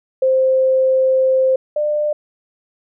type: tone pair in turn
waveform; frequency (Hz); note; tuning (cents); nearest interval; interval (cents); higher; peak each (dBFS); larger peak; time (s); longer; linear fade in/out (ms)
sine; 523.3 / 598.1; C5 / D5; 0 / +31; major second; 231; second; -11 / -15; first; 0.22-1.56 / 1.76-2.13; first; 5
effects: none